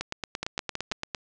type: two click trains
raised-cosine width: 0.2 ms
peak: -13 / -13 dBFS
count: 4 / 11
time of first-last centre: 0.43-0.915 / 0.01-1.148 s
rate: 6.18 / 8.79 Hz
effects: resampled to 22050 Hz + 9-bit